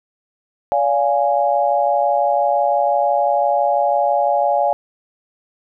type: chord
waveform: sine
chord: D diminished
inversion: none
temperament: equal with one note detuned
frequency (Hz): 572.6 / 698.5 / 830.6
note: D5 / F5 / Ab5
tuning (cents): -44 / 0 / 0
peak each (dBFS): -18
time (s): 0.72-4.73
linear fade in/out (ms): 0
effects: none

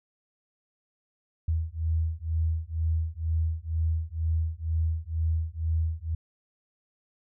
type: beating tone pair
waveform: sine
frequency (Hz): 79.9 / 82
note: D#2 / E2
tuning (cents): +47 / -9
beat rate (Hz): 2.1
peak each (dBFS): -28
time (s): 1.48-6.15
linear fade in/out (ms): 5
effects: none

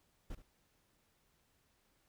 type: noise with echo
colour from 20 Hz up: brown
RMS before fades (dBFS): -43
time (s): 0.3-0.35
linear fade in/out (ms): 5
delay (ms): 72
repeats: 1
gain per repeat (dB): -13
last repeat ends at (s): 0.422
effects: pink hiss -75 dBFS RMS until 2.08 s

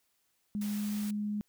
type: tone with pitch glide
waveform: sine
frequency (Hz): 207.2 to 208.4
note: G#3 to G#3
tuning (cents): -4 to +6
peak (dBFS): -31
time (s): 0.55-1.41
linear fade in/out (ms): 0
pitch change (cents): +10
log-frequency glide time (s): 0.67-0.93
type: noise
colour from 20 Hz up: white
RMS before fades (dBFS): -46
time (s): 0.61-1.11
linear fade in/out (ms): 5
effects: white hiss -75 dBFS RMS until 1.48 s

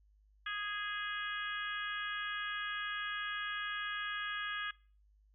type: harmonic tone with a mistuned harmonic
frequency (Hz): 413.8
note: G#4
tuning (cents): -6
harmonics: 3 / 4 / 5 / 6 / 7 / 8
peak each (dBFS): -43 / -39 / -48 / -49 / -47 / -46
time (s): 0.46-4.71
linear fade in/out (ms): 5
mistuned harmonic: 6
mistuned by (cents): +17
effects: noise-tail reverb RT60 0.4 s tail -22 dB re dry + added 51 Hz sine -64 dBFS peak until 5.34 s

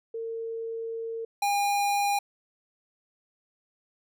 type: tone pair in turn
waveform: sine / square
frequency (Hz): 454.8 / 810.4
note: A#4 / G#5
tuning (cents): -43 / -43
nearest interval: minor seventh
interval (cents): 1000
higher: second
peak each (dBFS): -31 / -24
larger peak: second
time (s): 0.14-1.25 / 1.42-2.19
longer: first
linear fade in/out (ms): 5
effects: none

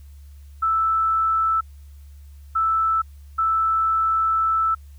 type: tone bursts at uneven times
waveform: sine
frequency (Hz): 1318.5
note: E6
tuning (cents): 0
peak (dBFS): -17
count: 3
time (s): 0.62-1.61 / 2.55-3.02 / 3.38-4.75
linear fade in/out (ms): 10
effects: added 71 Hz sine -40 dBFS peak until 4.98 s + white hiss -61 dBFS RMS until 4.98 s

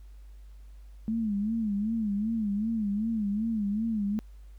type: tone with vibrato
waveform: sine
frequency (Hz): 214.1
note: A3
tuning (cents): -47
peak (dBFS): -26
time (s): 1.08-4.19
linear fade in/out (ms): 0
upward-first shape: sine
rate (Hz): 2.6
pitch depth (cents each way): 120
effects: added 50 Hz sine -45 dBFS peak until 4.58 s + pink hiss -68 dBFS RMS until 4.58 s

